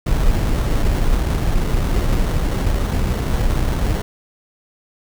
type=noise with sample-and-hold; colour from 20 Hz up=brown; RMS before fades=-17 dBFS; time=0.06-4.02 s; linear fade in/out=5 ms; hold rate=2450 Hz; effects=none